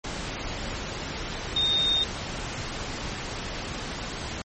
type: tone in noise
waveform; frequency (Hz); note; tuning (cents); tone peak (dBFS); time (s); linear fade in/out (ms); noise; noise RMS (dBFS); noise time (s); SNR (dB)
sine; 3674; A#7; -26; -21; 1.56-2.04; 5; pink; -33; 0.04-4.42; +9
effects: low-pass 8000 Hz 12 dB/octave + MP3 32 kbps